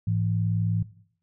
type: tone pair together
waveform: sine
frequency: 106.9 / 167.05 Hz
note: A2 / E3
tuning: -49 / +23 cents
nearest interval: minor sixth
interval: 772 cents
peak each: -23 / -28 dBFS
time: 0.07-0.83 s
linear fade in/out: 5 ms
effects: noise-tail reverb RT60 0.6 s tail -17 dB re dry